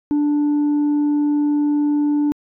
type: tone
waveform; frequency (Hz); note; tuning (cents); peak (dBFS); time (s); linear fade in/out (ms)
sine; 293.7; D4; 0; -12; 0.11-2.32; 0
effects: tanh soft clip ceiling -14 dBFS